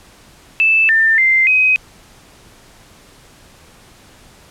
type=tone with pitch steps; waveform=sine; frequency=2635 / 1793 / 2085 / 2521 Hz; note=E7 / A6 / C7 / D#7; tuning=-1 / +32 / -7 / +22 cents; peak=-9 dBFS; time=0.6-1.76 s; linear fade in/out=0 ms; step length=290 ms; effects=pink hiss -45 dBFS RMS until 4.5 s + low-pass 11000 Hz 12 dB/octave